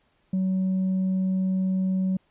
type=tone with tanh clipping; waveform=sine; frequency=188 Hz; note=F#3; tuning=28 cents sharp; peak=-22 dBFS; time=0.33-2.17 s; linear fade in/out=5 ms; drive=1 dB; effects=pink hiss -67 dBFS RMS until 2.3 s + resampled to 8000 Hz